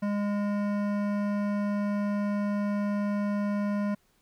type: tone with hard clipping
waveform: sine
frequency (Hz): 204.6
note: G#3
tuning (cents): -26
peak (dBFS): -28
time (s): 0.02-3.95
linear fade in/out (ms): 10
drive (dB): 15
effects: pink hiss -68 dBFS RMS until 4.21 s